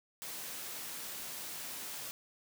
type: high-pass noise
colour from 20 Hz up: white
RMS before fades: -43 dBFS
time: 0.22-2.11 s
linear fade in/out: 0 ms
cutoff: 110 Hz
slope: 12 dB/octave
effects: none